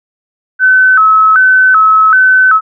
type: tone with vibrato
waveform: sine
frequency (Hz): 1400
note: F6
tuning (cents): +4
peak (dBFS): -3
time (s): 0.59-2.61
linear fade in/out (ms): 50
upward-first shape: square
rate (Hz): 1.3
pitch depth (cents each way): 140
effects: none